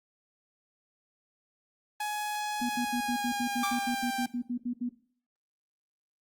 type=tone with pitch glide; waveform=sawtooth; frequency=840 to 788.3 Hz; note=G#5 to G5; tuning=+19 to +9 cents; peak=-27 dBFS; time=2-4.26 s; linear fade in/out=5 ms; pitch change=-110 cents; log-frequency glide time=2.63-4.14 s
type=tone bursts; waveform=sine; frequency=243.6 Hz; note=B3; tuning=24 cents flat; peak=-29 dBFS; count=15; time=2.61-4.893 s; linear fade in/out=10 ms; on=85 ms; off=72 ms
type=tone with exponential decay; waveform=sawtooth; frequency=1174.7 Hz; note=D6; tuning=in tune; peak=-24 dBFS; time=3.63-4 s; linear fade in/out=5 ms; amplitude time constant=80 ms
effects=noise-tail reverb RT60 0.5 s tail -17 dB re dry + Opus 32 kbps